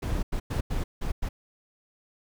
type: noise bursts at uneven times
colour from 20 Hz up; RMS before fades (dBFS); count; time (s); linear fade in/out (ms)
brown; -28; 6; 0.02-0.23 / 0.32-0.4 / 0.5-0.61 / 0.7-0.84 / 1.01-1.12 / 1.22-1.29; 10
effects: none